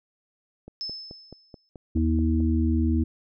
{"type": "click train", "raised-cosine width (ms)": 2, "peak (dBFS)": -28, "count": 9, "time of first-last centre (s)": [0.68, 2.404], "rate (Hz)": 4.64}
{"type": "tone with exponential decay", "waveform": "sine", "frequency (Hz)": 5240, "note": "E8", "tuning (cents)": -11, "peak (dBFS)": -28, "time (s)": [0.81, 1.69], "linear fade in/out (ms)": 0, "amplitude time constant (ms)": 190}
{"type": "harmonic tone", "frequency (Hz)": 80.2, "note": "E2", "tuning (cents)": -47, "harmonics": [1, 3, 4], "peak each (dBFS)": [-22, -25, -27], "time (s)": [1.95, 3.04], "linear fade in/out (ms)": 10}
{"effects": []}